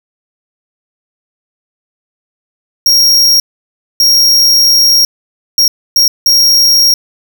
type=tone bursts at uneven times; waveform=45% pulse; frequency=5588 Hz; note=F8; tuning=in tune; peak=-5 dBFS; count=5; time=2.86-3.4 / 4-5.05 / 5.58-5.68 / 5.96-6.08 / 6.26-6.94 s; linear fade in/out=2 ms; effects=none